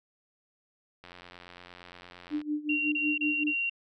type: click train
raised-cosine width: 0.3 ms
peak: -31 dBFS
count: 123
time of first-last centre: 1.04-2.415 s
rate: 88.7 Hz
type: tone with tremolo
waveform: sine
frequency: 299.2 Hz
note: D4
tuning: 32 cents sharp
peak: -26 dBFS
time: 2.3-3.55 s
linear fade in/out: 50 ms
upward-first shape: sine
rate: 5.4 Hz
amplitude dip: 85%
type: tone bursts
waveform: sine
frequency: 2756 Hz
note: F7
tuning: 24 cents flat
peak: -27 dBFS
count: 4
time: 2.69-3.697 s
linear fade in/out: 5 ms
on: 230 ms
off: 29 ms
effects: none